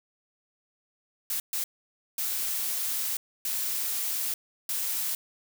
blue noise bursts at uneven times, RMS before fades -30 dBFS, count 5, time 1.3-1.4 / 1.53-1.64 / 2.18-3.17 / 3.45-4.34 / 4.69-5.15 s, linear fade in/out 2 ms, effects none

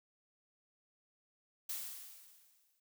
blue noise with exponential decay, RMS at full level -39 dBFS, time 1.69-2.8 s, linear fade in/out 5 ms, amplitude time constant 240 ms, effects noise-tail reverb RT60 0.2 s tail -24 dB re dry

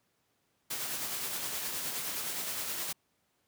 white noise with tremolo, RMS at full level -35 dBFS, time 0.7-2.93 s, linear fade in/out 10 ms, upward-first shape sine, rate 9.6 Hz, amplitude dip 30%, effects pink hiss -75 dBFS RMS until 3.47 s + high-pass 100 Hz 12 dB/octave

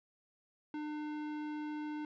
sine tone with tanh clipping, 301.2 Hz, D4, 44 cents sharp, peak -40 dBFS, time 0.74-2.05 s, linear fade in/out 2 ms, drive 17 dB, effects none

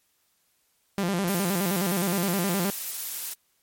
sawtooth tone with vibrato, 185.6 Hz, F#3, 6 cents sharp, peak -20 dBFS, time 0.98-2.7 s, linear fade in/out 0 ms, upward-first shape square, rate 9.6 Hz, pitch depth 120 cents each way
blue noise, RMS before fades -32 dBFS, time 1.27-3.34 s, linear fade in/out 10 ms
effects white hiss -69 dBFS RMS until 3.62 s + MP3 64 kbps

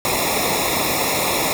pink noise with comb filter, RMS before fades -20 dBFS, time 0.05-1.53 s, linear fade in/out 0 ms, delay 0.65 ms, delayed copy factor -0.95, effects none

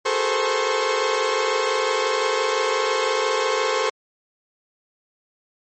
sawtooth tone cluster, 382.3 / 427.4 / 453.2 / 516 / 1086 Hz, G4 / G#4 / A#4 / C5 / C#6, -43 / +50 / -49 / -24 / -36 cents, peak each -28 / -21 / -23 / -20 / -22 dBFS, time 0.05-3.9 s, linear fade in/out 10 ms, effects low-pass 8000 Hz 12 dB/octave + MP3 32 kbps

